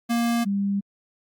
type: tone pair in turn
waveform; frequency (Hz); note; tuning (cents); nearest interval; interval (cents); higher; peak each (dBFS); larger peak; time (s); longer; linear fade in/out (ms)
square / sine; 234.7 / 199.25; A#3 / G3; +12 / +28; minor third; 284; first; -21; neither; 0.09-0.45 / 0.45-0.81; neither; 20
effects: Opus 48 kbps